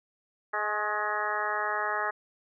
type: harmonic tone with a mistuned harmonic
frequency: 210 Hz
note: G#3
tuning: 19 cents sharp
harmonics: 2 / 3 / 4 / 5 / 6 / 7 / 8 / 9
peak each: -39 / -37 / -34 / -36 / -33 / -39 / -34 / -37 dBFS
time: 0.53-2.11 s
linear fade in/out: 10 ms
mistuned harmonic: 5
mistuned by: +34 cents
effects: none